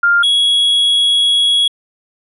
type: tone pair in turn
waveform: sine / triangle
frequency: 1400 / 3336 Hz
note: F6 / G#7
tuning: +4 / +7 cents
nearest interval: octave + minor third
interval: 1503 cents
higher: second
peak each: -8 dBFS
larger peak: neither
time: 0.03-0.23 / 0.23-1.68 s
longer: second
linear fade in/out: 5 ms
effects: resampled to 32000 Hz